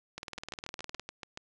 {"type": "two click trains", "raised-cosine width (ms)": 0.2, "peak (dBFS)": [-22, -23], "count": [17, 8], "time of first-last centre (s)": [[0.18, 0.996], [0.38, 1.374]], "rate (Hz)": [19.6, 7.04], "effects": ["resampled to 22050 Hz", "8-bit"]}